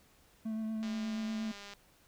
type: tone with vibrato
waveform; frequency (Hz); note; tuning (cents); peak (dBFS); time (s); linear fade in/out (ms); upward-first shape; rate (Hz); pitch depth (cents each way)
triangle; 220; A3; 0; -32; 0.45-1.52; 10; sine; 8.4; 17
type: click train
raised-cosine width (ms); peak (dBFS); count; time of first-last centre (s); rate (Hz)
0.2; -31; 184; 0.83-1.736; 202
effects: pink hiss -65 dBFS RMS until 2.07 s